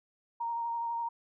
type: tone with vibrato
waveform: sine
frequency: 932.3 Hz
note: A#5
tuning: in tune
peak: -31 dBFS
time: 0.4-1.09 s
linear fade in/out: 10 ms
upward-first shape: sine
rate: 12 Hz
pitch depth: 16 cents each way
effects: none